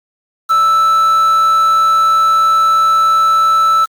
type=tone with quantisation; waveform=triangle; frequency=1318.5 Hz; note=E6; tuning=in tune; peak=-6 dBFS; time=0.49-3.86 s; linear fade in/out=20 ms; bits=5; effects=Opus 48 kbps